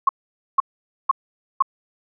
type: tone bursts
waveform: sine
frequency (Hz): 1085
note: C#6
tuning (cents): -37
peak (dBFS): -11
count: 4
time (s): 0.07-1.624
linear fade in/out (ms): 5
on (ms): 21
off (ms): 490
effects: none